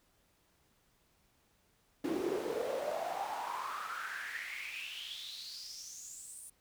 brown noise with high-pass filter sweep, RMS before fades -40 dBFS, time 2.04-6.5 s, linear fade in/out 5 ms, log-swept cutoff 310 to 9600 Hz, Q 7.4, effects pink hiss -72 dBFS RMS until 6.6 s

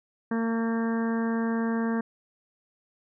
harmonic tone, 228 Hz, A#3, 38 cents flat, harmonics 1 / 2 / 3 / 4 / 5 / 6 / 7 / 8, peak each -25 / -33 / -40 / -39 / -40 / -47 / -39 / -44 dBFS, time 0.31-2.01 s, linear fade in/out 5 ms, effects none

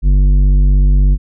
sine tone with tanh clipping, 48.25 Hz, G1, 27 cents flat, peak -8 dBFS, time 0.02-1.18 s, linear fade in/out 50 ms, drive 10 dB, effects none

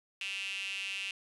sawtooth tone with high-pass filter, 195.6 Hz, G3, 4 cents flat, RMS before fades -38 dBFS, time 0.21-1.11 s, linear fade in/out 2 ms, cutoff 2700 Hz, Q 9, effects resampled to 24000 Hz

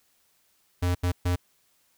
square tone bursts at uneven times, 88.8 Hz, F2, 29 cents sharp, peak -23 dBFS, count 3, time 0.82-0.95 / 1.03-1.12 / 1.25-1.36 s, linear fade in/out 10 ms, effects white hiss -67 dBFS RMS until 1.97 s

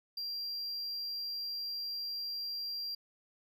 triangle tone, 4748 Hz, D8, 18 cents sharp, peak -35 dBFS, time 0.17-2.95 s, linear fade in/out 5 ms, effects none

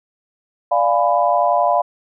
sine chord, D diminished seventh, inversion none, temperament equal with one note detuned, 587.3 / 698.5 / 830.6 / 995.8 Hz, D5 / F5 / Ab5 / Cb6, 0 / 0 / 0 / +14 cents, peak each -19 / -16 / -22 / -19 dBFS, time 0.71-1.82 s, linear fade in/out 10 ms, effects none

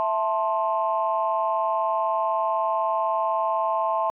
sine chord, A minor, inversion second, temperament just, 660 / 880 / 1056 Hz, E5 / A5 / C6, +2 / 0 / +16 cents, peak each -25 dBFS, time 0-4.1 s, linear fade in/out 0 ms, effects tanh soft clip ceiling -12 dBFS

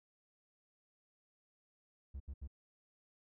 triangle tone bursts, 68.2 Hz, C#2, 28 cents flat, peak -40 dBFS, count 3, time 2.14-2.476 s, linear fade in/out 10 ms, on 62 ms, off 75 ms, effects none

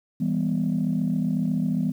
sine chord, E minor, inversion none, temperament equal with one note detuned, 164.81 / 199.08 / 246.9 Hz, E3 / G3 / B3, 0 / +27 / 0 cents, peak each -25 dBFS, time 0.2-1.92 s, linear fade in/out 10 ms, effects tanh soft clip ceiling -15 dBFS + 9-bit

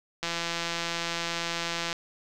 click train, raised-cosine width 0.2 ms, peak -13 dBFS, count 288, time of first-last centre 0.23-1.928 s, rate 169 Hz, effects none

